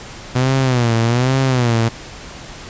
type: tone with vibrato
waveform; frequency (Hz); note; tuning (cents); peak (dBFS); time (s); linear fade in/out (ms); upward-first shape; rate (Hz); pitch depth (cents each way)
sawtooth; 123.47; B2; 0; -9; 0.35-1.89; 10; sine; 1.2; 140
effects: pink hiss -34 dBFS RMS until 2.69 s + resampled to 16000 Hz